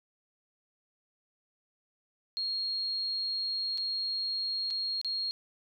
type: tone with dropouts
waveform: sine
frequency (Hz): 4265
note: C8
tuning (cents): +32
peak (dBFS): -30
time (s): 2.37-5.31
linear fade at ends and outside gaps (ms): 0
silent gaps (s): 3.775-3.781 / 4.704-4.708 / 5.014-5.047
effects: none